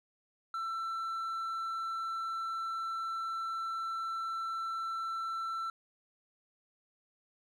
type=tone with hard clipping; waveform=sine; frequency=1338 Hz; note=E6; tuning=25 cents sharp; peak=-35 dBFS; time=0.54-5.7 s; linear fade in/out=2 ms; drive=3 dB; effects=none